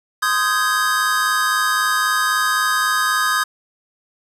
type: chord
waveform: square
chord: Ab major seventh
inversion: first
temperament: just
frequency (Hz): 1038.3 / 1245.9 / 1557.4 / 1661.2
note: C6 / Eb6 / G6 / Ab6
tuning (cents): -14 / +2 / -12 / 0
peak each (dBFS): -26 / -20 / -24 / -22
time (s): 0.22-3.44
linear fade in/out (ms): 10
effects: resampled to 32000 Hz + 7-bit